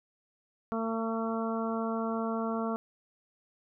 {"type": "harmonic tone", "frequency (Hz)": 225.6, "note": "A3", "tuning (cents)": 44, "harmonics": [1, 2, 3, 4, 5, 6], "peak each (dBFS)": [-32, -36, -37, -42, -39, -41], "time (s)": [0.72, 2.76], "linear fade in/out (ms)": 0, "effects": []}